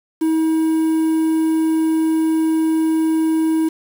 triangle tone with quantisation, 319.7 Hz, D#4, 47 cents sharp, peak -12 dBFS, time 0.21-3.69 s, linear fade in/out 10 ms, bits 6, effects none

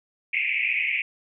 white band-pass noise, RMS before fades -25 dBFS, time 0.33-1.02 s, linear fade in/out 5 ms, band 2100 to 2600 Hz, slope 96 dB/octave, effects none

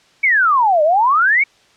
sine exponential two-way sweep, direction down then up, 2302 to 587.3 to 2302 Hz, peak -10 dBFS, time 0.23-1.44 s, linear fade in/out 10 ms, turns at 0.83 s, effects white hiss -52 dBFS RMS until 1.76 s + low-pass 5000 Hz 12 dB/octave

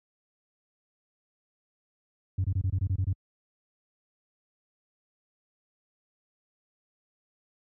sine tone bursts, 94 Hz, F#2, 28 cents sharp, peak -21 dBFS, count 9, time 2.38-3.129 s, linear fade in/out 5 ms, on 61 ms, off 25 ms, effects tanh soft clip ceiling -21 dBFS + high-pass 60 Hz 12 dB/octave

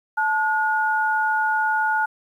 sine tone pair together, 870.6 / 1443 Hz, A5 / F#6, -19 / -44 cents, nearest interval major sixth, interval 875 cents, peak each -21 dBFS, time 0.17-2.06 s, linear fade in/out 10 ms, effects 9-bit

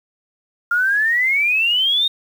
sine exponential sweep, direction up, 1392 to 3729 Hz, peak -14 dBFS, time 0.71-2.08 s, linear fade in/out 5 ms, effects 7-bit

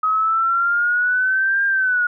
sine exponential two-way sweep, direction up then down, 1265 to 1607 to 1434 Hz, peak -15 dBFS, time 0.03-2.07 s, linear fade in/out 5 ms, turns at 1.65 s, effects none

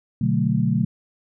sine chord, B minor seventh, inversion none, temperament equal, 123.47 / 146.83 / 185 / 220 Hz, B2 / D3 / F#3 / A3, 0 / 0 / 0 / 0 cents, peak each -23 dBFS, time 0.21-0.85 s, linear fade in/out 5 ms, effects none

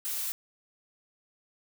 blue noise, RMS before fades -33 dBFS, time 0.05-0.32 s, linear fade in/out 0 ms, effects none

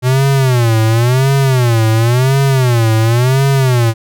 square tone with vibrato, 123.47 Hz, B2, in tune, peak -9 dBFS, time 0.02-3.94 s, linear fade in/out 50 ms, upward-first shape sine, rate 0.94 Hz, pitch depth 190 cents each way, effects none

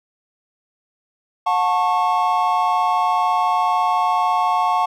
triangle tone cluster, 724 / 886 / 1100 Hz, F#5 / A5 / C#6, -38 / +12 / -14 cents, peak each -18 dBFS, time 1.46-4.86 s, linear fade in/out 10 ms, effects none

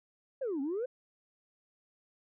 sine exponential two-way sweep, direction down then up, 570 to 261.6 to 530 Hz, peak -30 dBFS, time 0.41-0.86 s, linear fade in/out 10 ms, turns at 0.61 s, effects tanh soft clip ceiling -29 dBFS

